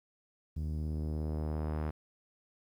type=tone with low-pass filter sweep; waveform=sawtooth; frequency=77 Hz; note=D#2; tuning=17 cents flat; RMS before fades=-35 dBFS; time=0.56-1.91 s; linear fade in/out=10 ms; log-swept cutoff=170 to 1500 Hz; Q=0.83; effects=11-bit